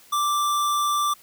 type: tone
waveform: square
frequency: 1174.7 Hz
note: D6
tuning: in tune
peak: -21 dBFS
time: 0.12-1.14 s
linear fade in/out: 10 ms
effects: white hiss -52 dBFS RMS until 1.22 s